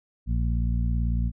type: harmonic tone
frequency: 58.1 Hz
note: A#1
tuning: 5 cents flat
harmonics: 1 / 2 / 3 / 4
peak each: -23 / -29 / -33 / -35 dBFS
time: 0.26-1.32 s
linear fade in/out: 50 ms
effects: none